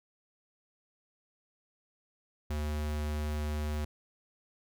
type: tone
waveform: square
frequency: 75.2 Hz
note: D2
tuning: 42 cents sharp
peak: -32 dBFS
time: 2.5-3.85 s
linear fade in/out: 5 ms
effects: none